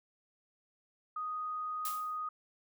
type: tone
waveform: sine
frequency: 1244.5 Hz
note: D#6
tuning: in tune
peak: -35 dBFS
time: 1.16-2.29 s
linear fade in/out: 5 ms
type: noise with exponential decay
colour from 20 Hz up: blue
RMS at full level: -36 dBFS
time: 1.85-2.18 s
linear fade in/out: 2 ms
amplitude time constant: 70 ms
effects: none